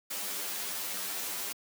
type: noise with comb filter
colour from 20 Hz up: white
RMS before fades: -36 dBFS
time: 0.1-1.53 s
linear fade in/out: 10 ms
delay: 10 ms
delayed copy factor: +0.9
effects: high-pass 200 Hz 12 dB/octave

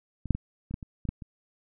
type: clicks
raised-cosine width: 5 ms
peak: -25 / -8 / -20 / -27 / -19 / -27 / -25 / -17 / -28 dBFS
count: 9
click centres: 0.257 / 0.307 / 0.35 / 0.71 / 0.741 / 0.828 / 1.053 / 1.09 / 1.222 s
effects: none

